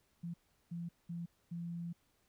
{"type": "tone bursts at uneven times", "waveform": "sine", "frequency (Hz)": 170.6, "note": "F3", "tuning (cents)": -40, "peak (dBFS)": -39, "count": 4, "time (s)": [[0.23, 0.34], [0.71, 0.89], [1.09, 1.26], [1.51, 1.93]], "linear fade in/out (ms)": 10, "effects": ["pink hiss -75 dBFS RMS until 2.28 s"]}